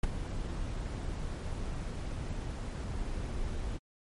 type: noise with ADSR envelope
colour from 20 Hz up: brown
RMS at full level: -23 dBFS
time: 0.03-3.79 s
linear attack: 8 ms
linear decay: 11 ms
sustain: -13 dB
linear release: 33 ms
effects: MP3 48 kbps